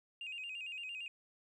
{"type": "tone with vibrato", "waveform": "sine", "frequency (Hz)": 2656, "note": "E7", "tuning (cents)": 12, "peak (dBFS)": -40, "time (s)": [0.21, 1.08], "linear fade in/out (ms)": 2, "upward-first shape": "square", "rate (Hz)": 8.8, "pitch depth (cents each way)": 88, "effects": ["tanh soft clip ceiling -38 dBFS", "13-bit"]}